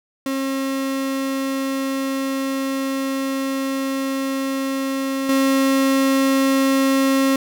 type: tone with level steps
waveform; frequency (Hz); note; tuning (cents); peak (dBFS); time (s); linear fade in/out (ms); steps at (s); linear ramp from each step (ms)
35% pulse; 269.6; C#4; -48; -19 / -13; 0.26-7.36; 2; 5.29; 2
effects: none